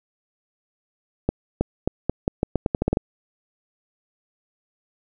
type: accelerating click train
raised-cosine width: 2 ms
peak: -6 dBFS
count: 13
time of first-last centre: 1.29-2.971 s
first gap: 320 ms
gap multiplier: 0.83
effects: none